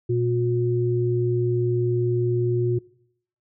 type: tone pair together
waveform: sine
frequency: 119.97 / 359.5 Hz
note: B2 / F#4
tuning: -50 / -50 cents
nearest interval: octave + perfect fifth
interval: 1900 cents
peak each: -22 dBFS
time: 0.09-2.79 s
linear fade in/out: 10 ms
effects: noise-tail reverb RT60 0.7 s tail -23 dB re dry